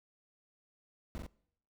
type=noise with echo; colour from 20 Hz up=brown; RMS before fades=-40 dBFS; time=1.15-1.18 s; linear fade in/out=0 ms; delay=42 ms; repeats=2; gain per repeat=-2 dB; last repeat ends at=1.264 s; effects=noise-tail reverb RT60 0.7 s tail -23 dB re dry